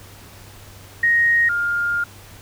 sine tone pair in turn, 1871 / 1408.6 Hz, A#6 / F6, +6 / +14 cents, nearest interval perfect fourth, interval 492 cents, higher first, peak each -13 / -18 dBFS, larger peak first, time 1.03-1.49 / 1.49-2.04 s, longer second, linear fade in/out 5 ms, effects added 99 Hz sine -44 dBFS peak until 2.41 s + pink hiss -44 dBFS RMS until 2.41 s

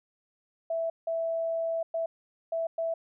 sine tone bursts at uneven times, 659.3 Hz, E5, in tune, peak -27 dBFS, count 5, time 0.7-0.9 / 1.07-1.83 / 1.94-2.06 / 2.52-2.67 / 2.78-2.94 s, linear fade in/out 5 ms, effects none

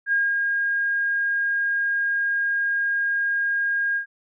sine tone with ADSR envelope, 1623 Hz, G#6, 40 cents flat, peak -17 dBFS, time 0.06-4.06 s, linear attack 63 ms, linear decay 210 ms, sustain -3 dB, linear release 100 ms, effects none

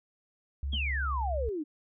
sine tone with pitch glide, 69.3 to 68.15 Hz, C#2 to C#2, 0 to -29 cents, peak -30 dBFS, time 0.63-1.49 s, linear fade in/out 0 ms, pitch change -29 cents, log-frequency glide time 0.79-1.12 s
sine exponential sweep, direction down, 3389 to 284.6 Hz, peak -31 dBFS, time 0.72-1.64 s, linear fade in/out 20 ms
triangle tone with exponential decay, 220 Hz, A3, in tune, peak -34 dBFS, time 0.73-0.83 s, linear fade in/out 2 ms, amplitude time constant 21 ms
effects none

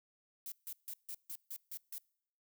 violet noise bursts, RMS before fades -44 dBFS, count 8, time 0.46-1.982 s, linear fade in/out 2 ms, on 59 ms, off 150 ms, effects noise-tail reverb RT60 0.7 s tail -26 dB re dry

